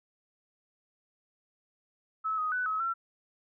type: tone with pitch steps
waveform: sine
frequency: 1298 / 1252 / 1493 / 1282 / 1352 Hz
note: E6 / D#6 / F#6 / E6 / E6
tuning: -27 / +10 / +15 / -49 / +43 cents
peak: -28 dBFS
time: 2.24-2.94 s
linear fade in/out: 20 ms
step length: 140 ms
effects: none